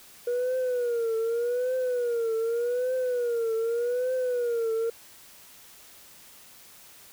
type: tone with vibrato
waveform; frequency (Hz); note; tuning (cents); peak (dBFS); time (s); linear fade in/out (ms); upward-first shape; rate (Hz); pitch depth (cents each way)
sine; 480; B4; -49; -22; 0.27-4.9; 5; triangle; 0.84; 130
effects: tanh soft clip ceiling -23 dBFS + white hiss -51 dBFS RMS until 7.12 s